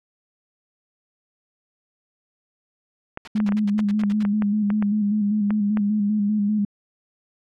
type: clicks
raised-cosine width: 0.5 ms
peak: -15 dBFS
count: 12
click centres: 3.174 / 3.402 / 3.49 / 3.522 / 3.792 / 4.036 / 4.251 / 4.422 / 4.703 / 4.825 / 5.506 / 5.772 s
type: noise bursts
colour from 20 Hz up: white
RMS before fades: -33 dBFS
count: 10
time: 3.25-4.229 s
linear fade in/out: 0 ms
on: 25 ms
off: 81 ms
type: tone with vibrato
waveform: sine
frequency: 208 Hz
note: G#3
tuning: 3 cents sharp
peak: -18 dBFS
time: 3.35-6.65 s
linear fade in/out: 5 ms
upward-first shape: square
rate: 5.1 Hz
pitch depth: 39 cents each way
effects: low-pass 3000 Hz 12 dB/octave